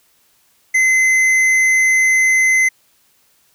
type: tone with hard clipping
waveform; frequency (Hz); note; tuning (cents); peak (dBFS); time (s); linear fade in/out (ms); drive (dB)
triangle; 2052; C7; -34; -12; 0.74-2.69; 10; 12
effects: white hiss -57 dBFS RMS until 3.54 s